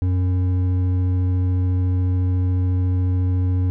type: tone with hard clipping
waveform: sine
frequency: 91.4 Hz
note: F#2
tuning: 21 cents flat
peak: -18 dBFS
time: 0.02-3.7 s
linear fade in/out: 0 ms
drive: 7 dB
effects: none